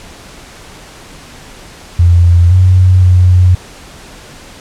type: tone with pitch steps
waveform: sine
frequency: 86.5 / 92.2 / 90.6 Hz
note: F2 / F#2 / F#2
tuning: -16 / -6 / -36 cents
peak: -3 dBFS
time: 1.99-3.55 s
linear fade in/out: 5 ms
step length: 520 ms
effects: pink hiss -34 dBFS RMS until 4.6 s + low-pass 9000 Hz 12 dB/octave